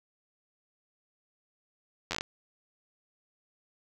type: slowing click train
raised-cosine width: 0.2 ms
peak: -14 dBFS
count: 7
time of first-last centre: 2.11-2.209 s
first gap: 10 ms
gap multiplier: 1.2
effects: none